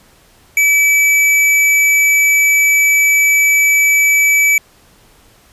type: tone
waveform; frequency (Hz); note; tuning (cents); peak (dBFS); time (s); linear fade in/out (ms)
square; 2300; D7; -37; -9; 0.57-4.58; 2
effects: pink hiss -48 dBFS RMS until 5.52 s + resampled to 32000 Hz